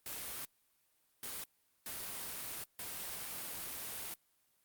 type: noise bursts at uneven times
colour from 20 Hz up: white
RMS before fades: -43 dBFS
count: 4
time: 0.06-0.45 / 1.23-1.44 / 1.86-2.64 / 2.79-4.14 s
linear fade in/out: 2 ms
effects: white hiss -75 dBFS RMS until 4.64 s + Opus 32 kbps